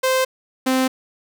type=tone pair in turn; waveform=sawtooth; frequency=520 / 260 Hz; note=C5 / C4; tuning=-11 / -11 cents; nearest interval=octave; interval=1200 cents; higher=first; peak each=-12 dBFS; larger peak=neither; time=0.03-0.25 / 0.66-0.88 s; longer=neither; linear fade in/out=10 ms; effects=none